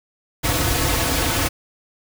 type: noise with comb filter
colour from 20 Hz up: pink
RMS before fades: -20 dBFS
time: 0.43-1.49 s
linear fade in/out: 20 ms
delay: 5 ms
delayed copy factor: -0.85
effects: none